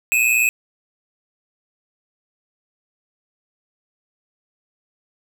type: tone pair together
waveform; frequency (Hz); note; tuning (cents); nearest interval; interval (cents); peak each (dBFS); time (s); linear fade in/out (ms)
square; 2489 / 2609; D#7 / E7; 0 / -18; minor second; 82; -18; 0.12-0.49; 0
effects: none